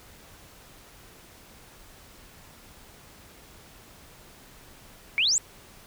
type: exponential sweep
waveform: sine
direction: up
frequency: 2197 to 8000 Hz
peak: -20 dBFS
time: 5.18-5.38 s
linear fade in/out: 0 ms
effects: pink hiss -51 dBFS RMS until 5.86 s